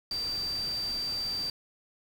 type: tone in noise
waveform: sine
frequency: 4673 Hz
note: D8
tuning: 9 cents flat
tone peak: -30 dBFS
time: 0.11-1.5 s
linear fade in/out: 2 ms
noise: pink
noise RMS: -44 dBFS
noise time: 0.11-1.5 s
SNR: +11 dB
effects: none